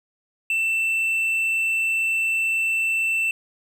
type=tone; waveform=triangle; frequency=2671 Hz; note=E7; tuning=22 cents sharp; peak=-18 dBFS; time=0.5-3.31 s; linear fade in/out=2 ms; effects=none